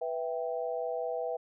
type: chord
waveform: sine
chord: E minor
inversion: second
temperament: equal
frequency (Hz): 493.9 / 659.3 / 784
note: B4 / E5 / G5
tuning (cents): 0 / 0 / 0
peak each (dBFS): -34 / -35 / -39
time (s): 0.01-1.37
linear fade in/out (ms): 10
effects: none